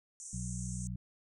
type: band-pass noise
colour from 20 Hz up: pink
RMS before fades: -47 dBFS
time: 0.2-0.87 s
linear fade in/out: 0 ms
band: 6000 to 9200 Hz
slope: 96 dB/octave
type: harmonic tone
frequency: 61 Hz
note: B1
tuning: 21 cents flat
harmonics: 1 / 2 / 3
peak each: -42 / -40 / -41 dBFS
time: 0.33-0.96 s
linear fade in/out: 5 ms
effects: none